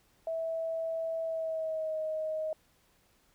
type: tone with pitch glide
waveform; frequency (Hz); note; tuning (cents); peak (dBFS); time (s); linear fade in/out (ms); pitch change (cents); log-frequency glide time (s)
sine; 653 to 627.1; E5 to D#5; -17 to +13; -31; 0.27-2.53; 2; -70; 1.24-1.98
effects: pink hiss -68 dBFS RMS until 3.34 s

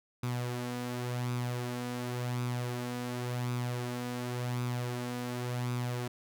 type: tone with flanger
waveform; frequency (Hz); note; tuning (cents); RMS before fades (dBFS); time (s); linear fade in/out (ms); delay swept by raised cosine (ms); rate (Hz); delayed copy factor
sawtooth; 122.8; B2; -9; -35; 0.23-6.08; 5; 0.81 to 4.01; 0.91; +0.5
effects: none

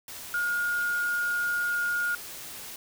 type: tone in noise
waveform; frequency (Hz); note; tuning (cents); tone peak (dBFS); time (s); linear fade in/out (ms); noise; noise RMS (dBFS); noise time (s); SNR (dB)
sine; 1428; F6; +38; -25; 0.34-2.15; 2; white; -41; 0.08-2.76; +13
effects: none

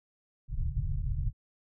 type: low-pass noise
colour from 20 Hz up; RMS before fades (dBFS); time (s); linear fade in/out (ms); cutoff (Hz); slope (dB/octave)
pink; -31; 0.48-1.33; 50; 150; 96
effects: none

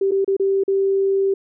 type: tone with dropouts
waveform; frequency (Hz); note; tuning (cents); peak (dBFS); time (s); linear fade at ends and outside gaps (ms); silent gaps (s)
sine; 390.2; G4; -8; -15; 0.01-1.34; 5; 0.111-0.117 / 0.246-0.277 / 0.367-0.397 / 0.637-0.679
effects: none

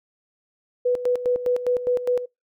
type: tone with tremolo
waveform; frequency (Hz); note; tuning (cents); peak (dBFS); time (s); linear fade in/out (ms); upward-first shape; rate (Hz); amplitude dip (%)
sine; 493.9; B4; 0; -17; 0.85-2.26; 10; square; 4.9; 70
effects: noise-tail reverb RT60 0.2 s tail -26 dB re dry

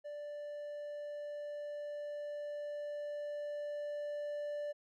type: tone with level ramp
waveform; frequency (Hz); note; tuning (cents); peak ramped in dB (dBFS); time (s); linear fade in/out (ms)
triangle; 587.3; D5; 0; -40 to -35; 0.04-4.73; 20
effects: none

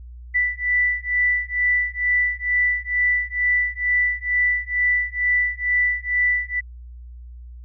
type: beating tone pair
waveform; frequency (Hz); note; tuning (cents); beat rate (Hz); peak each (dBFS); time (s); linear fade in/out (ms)
sine; 1975.5 / 1977.7; B6 / B6; 0 / +2; 2.2; -21; 0.34-6.61; 20
effects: added 60 Hz sine -36 dBFS peak until 7.64 s

